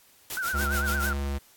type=noise with tremolo; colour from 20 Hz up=white; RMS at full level=-33 dBFS; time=0.3-1.11 s; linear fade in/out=0 ms; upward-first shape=sine; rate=7 Hz; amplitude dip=90%
type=tone with vibrato; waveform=sine; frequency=1451 Hz; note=F#6; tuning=34 cents flat; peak=-27 dBFS; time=0.37-1.13 s; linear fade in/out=0 ms; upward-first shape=triangle; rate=8.9 Hz; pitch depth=140 cents each way
type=tone with pitch glide; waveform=square; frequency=70.8 to 69.83 Hz; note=C#2 to C#2; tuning=+37 to +13 cents; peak=-28 dBFS; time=0.53-1.39 s; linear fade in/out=20 ms; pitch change=-24 cents; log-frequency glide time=0.93-1.27 s
effects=white hiss -58 dBFS RMS until 1.56 s + AAC 64 kbps